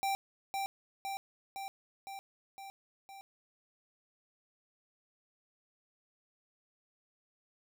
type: tone with echo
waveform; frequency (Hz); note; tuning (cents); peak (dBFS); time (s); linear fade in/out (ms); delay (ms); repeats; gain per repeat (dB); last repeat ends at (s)
square; 784; G5; 0; -31; 0.03-0.15; 0; 510; 6; -3; 3.21
effects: none